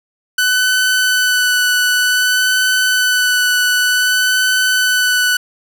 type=tone with vibrato; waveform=sawtooth; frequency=1497 Hz; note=F#6; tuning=20 cents sharp; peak=-8 dBFS; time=0.38-5.37 s; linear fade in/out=5 ms; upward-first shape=sine; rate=0.54 Hz; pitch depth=13 cents each way; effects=none